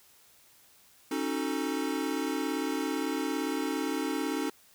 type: chord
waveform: square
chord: D# half-diminished seventh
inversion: third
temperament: equal with one note detuned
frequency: 273.4 / 311.1 / 370 / 440 Hz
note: C#4 / D#4 / F#4 / A4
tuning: -24 / 0 / 0 / 0 cents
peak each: -34 / -34 / -39 / -38 dBFS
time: 1.11-4.5 s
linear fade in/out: 5 ms
effects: white hiss -60 dBFS RMS until 4.74 s